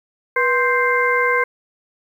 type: harmonic tone with a mistuned harmonic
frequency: 523.3 Hz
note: C5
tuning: in tune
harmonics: 1 / 2 / 3 / 4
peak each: -20 / -20 / -20 / -20 dBFS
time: 0.36-1.44 s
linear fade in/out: 5 ms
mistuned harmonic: 1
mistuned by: -120 cents
effects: 8-bit